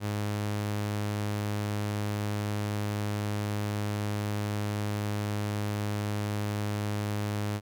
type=tone; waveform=sawtooth; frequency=103.9 Hz; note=G#2; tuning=1 cent sharp; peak=-25 dBFS; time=0-7.61 s; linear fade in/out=50 ms; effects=none